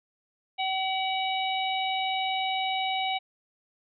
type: harmonic tone with a mistuned harmonic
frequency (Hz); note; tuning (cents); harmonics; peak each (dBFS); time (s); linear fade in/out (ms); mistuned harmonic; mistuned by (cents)
761; F#5; +48; 1 / 3 / 4 / 5; -28 / -33 / -34 / -35; 0.58-3.19; 20; 4; -57
effects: none